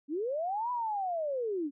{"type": "linear two-way sweep", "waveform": "sine", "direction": "up then down", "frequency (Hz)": [267.4, 999, 267.4], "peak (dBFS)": -30, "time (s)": [0.08, 1.71], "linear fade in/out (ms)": 50, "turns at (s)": 0.71, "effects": []}